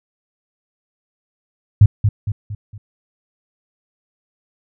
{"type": "tone with echo", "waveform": "sine", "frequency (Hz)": 103.83, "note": "G#2", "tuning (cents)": 0, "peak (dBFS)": -3, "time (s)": [1.81, 1.86], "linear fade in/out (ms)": 5, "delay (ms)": 230, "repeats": 4, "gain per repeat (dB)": -7, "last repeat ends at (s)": 2.78, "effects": []}